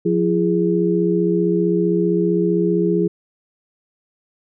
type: tone cluster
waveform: sine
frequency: 177.3 / 338.5 / 413.9 Hz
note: F3 / E4 / G#4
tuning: +26 / +46 / -6 cents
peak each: -19 dBFS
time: 0.05-3.08 s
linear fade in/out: 10 ms
effects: none